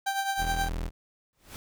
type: tone with tremolo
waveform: 30% pulse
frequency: 784 Hz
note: G5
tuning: in tune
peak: -22 dBFS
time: 0.06-0.69 s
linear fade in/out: 10 ms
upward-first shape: triangle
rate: 9.5 Hz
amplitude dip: 65%
type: tone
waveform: 35% pulse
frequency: 41.16 Hz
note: E1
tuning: 2 cents flat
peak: -28 dBFS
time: 0.37-0.91 s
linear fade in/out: 50 ms
type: noise with exponential growth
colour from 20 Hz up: pink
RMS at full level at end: -39 dBFS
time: 1.33-1.56 s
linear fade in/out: 0 ms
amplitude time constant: 49 ms
effects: none